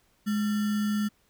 sine tone with sample-and-hold, 209.4 Hz, G#3, 15 cents sharp, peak -24 dBFS, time 0.26-1.09 s, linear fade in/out 20 ms, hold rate 1575 Hz, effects pink hiss -67 dBFS RMS until 1.29 s

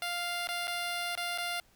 10% pulse tone with dropouts, 699 Hz, F5, 1 cent sharp, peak -24 dBFS, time 0.02-1.6 s, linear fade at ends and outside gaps 1 ms, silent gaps 0.472-0.488 / 0.672-0.678 / 1.153-1.175 / 1.377-1.383 s, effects pink hiss -65 dBFS RMS until 1.75 s

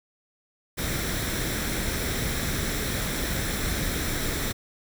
pink noise with comb filter, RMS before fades -28 dBFS, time 0.77-4.53 s, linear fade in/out 20 ms, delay 0.53 ms, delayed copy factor +0.5, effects none

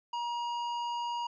sine tone with tanh clipping, 951 Hz, A#5, 34 cents sharp, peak -34 dBFS, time 0.13-1.27 s, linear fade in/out 5 ms, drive 13 dB, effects resampled to 16000 Hz

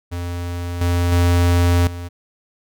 square tone with level steps, 87.31 Hz, F2, in tune, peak -24 / -16 / -13 / -28 dBFS, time 0.11-2.09 s, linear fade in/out 20 ms, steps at 0.81 / 1.12 / 1.87 s, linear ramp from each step 2 ms, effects none

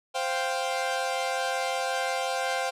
sawtooth chord, C suspended fourth, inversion none, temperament equal, 523.3 / 698.5 / 784 Hz, C5 / F5 / G5, 0 / 0 / 0 cents, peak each -27 / -28 / -27 dBFS, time 0.14-2.71 s, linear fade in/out 20 ms, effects low-pass 9000 Hz 12 dB/octave

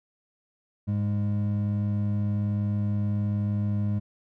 triangle tone pair together, 103.92 / 205.1 Hz, G#2 / G#3, +2 / -21 cents, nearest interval octave, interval 1177 cents, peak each -23 / -27 dBFS, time 0.87-4 s, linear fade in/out 20 ms, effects none

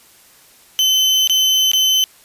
35% pulse tone with dropouts, 3055 Hz, G7, 45 cents flat, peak -10 dBFS, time 0.79-2.04 s, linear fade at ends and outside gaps 0 ms, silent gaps 1.274-1.297 / 1.716-1.734 s, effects white hiss -48 dBFS RMS until 2.24 s + resampled to 32000 Hz

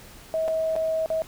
sine tone with dropouts, 641 Hz, E5, 49 cents flat, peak -22 dBFS, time 0.34-1.22 s, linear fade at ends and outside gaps 0 ms, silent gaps 0.479-0.483 / 0.755-0.763 / 1.06-1.102 s, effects pink hiss -47 dBFS RMS until 1.27 s

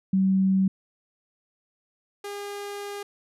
sine / sawtooth tone pair in turn, 191 / 405.8 Hz, G3 / G#4, -45 / -40 cents, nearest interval octave + minor second, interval 1305 cents, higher second, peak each -18 / -29 dBFS, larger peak first, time 0.13-0.68 / 2.24-3.03 s, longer second, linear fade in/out 5 ms, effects resampled to 32000 Hz

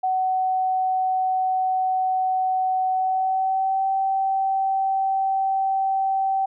sine tone with pitch glide, 750 to 772.9 Hz, F#5 to G5, +23 to -25 cents, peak -19 dBFS, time 0.03-6.46 s, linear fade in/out 10 ms, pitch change +52 cents, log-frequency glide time 2.92-3.87 s, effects none

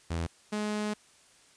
sawtooth tone pair in turn, 83.3 / 210.7 Hz, E2 / G#3, +19 / +25 cents, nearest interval octave + major third, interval 1606 cents, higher second, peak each -26 dBFS, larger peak neither, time 0.1-0.27 / 0.52-0.94 s, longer second, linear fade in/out 10 ms, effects white hiss -60 dBFS RMS until 1.56 s + resampled to 22050 Hz

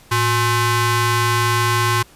sawtooth ring-modulated tone, 474.7 Hz, A#4, 31 cents sharp, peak -8 dBFS, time 0.11-2.03 s, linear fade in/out 10 ms, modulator 586 Hz, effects pink hiss -48 dBFS RMS until 2.15 s + resampled to 32000 Hz

